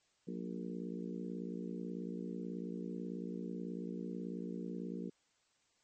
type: harmonic tone with a mistuned harmonic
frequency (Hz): 58.27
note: A#1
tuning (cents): 0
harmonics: 3 / 4 / 5 / 6 / 7 / 8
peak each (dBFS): -43 / -45 / -47 / -49 / -50 / -51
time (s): 0.27-5.1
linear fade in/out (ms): 10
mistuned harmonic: 3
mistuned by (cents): +75
effects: white hiss -75 dBFS RMS until 5.83 s + MP3 32 kbps